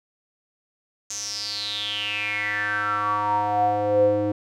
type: tone with band-pass filter sweep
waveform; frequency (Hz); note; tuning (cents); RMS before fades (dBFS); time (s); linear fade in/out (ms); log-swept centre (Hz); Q
square; 103.83; G#2; 0; -24; 1.1-4.32; 5; 6500 to 400; 8.5
effects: none